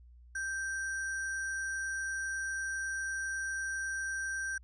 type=tone with sample-and-hold; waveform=sine; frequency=1568 Hz; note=G6; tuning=in tune; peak=-33 dBFS; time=0.35-4.58 s; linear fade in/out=5 ms; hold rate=7350 Hz; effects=added 60 Hz sine -53 dBFS peak until 4.63 s + resampled to 22050 Hz